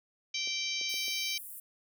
harmonic tone, 778 Hz, G5, 13 cents flat, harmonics 3 / 4 / 5 / 6 / 7 / 8, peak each -37 / -38 / -39 / -40 / -40 / -41 dBFS, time 0.34-1.38 s, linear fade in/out 5 ms
clicks, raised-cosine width 2 ms, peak -32 dBFS, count 4, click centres 0.474 / 0.813 / 0.941 / 1.081 s
pink high-pass noise, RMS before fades -45 dBFS, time 0.89-1.6 s, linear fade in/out 5 ms, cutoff 9200 Hz, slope 48 dB/octave
effects high-pass 400 Hz 12 dB/octave

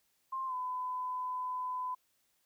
sine tone with pitch glide, 1056 to 1007.1 Hz, C6 to B5, +16 to +34 cents, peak -34 dBFS, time 0.32-1.95 s, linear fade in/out 10 ms, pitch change -82 cents, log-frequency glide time 0.46-0.54 s, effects white hiss -75 dBFS RMS until 2.45 s

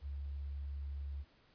sine tone, 70.3 Hz, C#2, 25 cents sharp, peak -39 dBFS, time 0.01-1.25 s, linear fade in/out 50 ms, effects pink hiss -68 dBFS RMS until 1.54 s + resampled to 11025 Hz

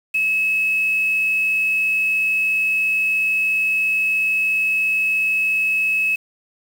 sine tone with quantisation, 2583 Hz, E7, 36 cents flat, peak -16 dBFS, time 0.14-6.16 s, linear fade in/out 10 ms, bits 6, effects none

